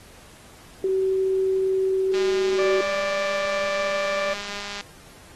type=tone; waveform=sine; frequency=380.8 Hz; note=F#4; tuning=50 cents sharp; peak=-19 dBFS; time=0.84-2.81 s; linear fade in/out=2 ms
type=click train; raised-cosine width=0.2 ms; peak=-17 dBFS; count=543; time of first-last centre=2.14-4.81 s; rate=203 Hz
type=harmonic tone; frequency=587.3 Hz; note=D5; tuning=in tune; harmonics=1 / 2 / 3 / 4; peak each=-24 / -31 / -33 / -33 dBFS; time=2.58-4.34 s; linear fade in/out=10 ms
effects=pink hiss -49 dBFS RMS until 5.35 s + AAC 32 kbps